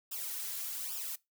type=noise with flanger; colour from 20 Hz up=blue; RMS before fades=-39 dBFS; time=0.11-1.16 s; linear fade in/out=10 ms; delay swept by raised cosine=0.47 to 3.37 ms; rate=1.2 Hz; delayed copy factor=-0.85; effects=noise-tail reverb RT60 0.2 s tail -22 dB re dry